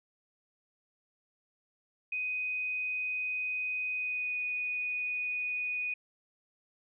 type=tone with pitch glide; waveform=sine; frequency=2500 to 2478 Hz; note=D#7 to D#7; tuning=+8 to -8 cents; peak=-31 dBFS; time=2.12-5.94 s; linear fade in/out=5 ms; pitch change=-16 cents; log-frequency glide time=3.95-4.38 s; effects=none